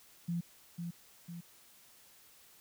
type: tone with echo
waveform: sine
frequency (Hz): 171.5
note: F3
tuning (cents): -31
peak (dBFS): -32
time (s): 0.28-0.41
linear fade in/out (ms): 10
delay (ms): 500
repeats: 2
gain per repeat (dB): -5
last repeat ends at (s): 1.41
effects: white hiss -61 dBFS RMS until 2.6 s